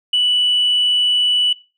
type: tone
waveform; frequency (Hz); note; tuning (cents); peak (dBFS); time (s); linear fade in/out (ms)
sine; 2962; F#7; +1; -11; 0.13-1.53; 5
effects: noise-tail reverb RT60 0.3 s tail -19 dB re dry + tanh soft clip ceiling -9 dBFS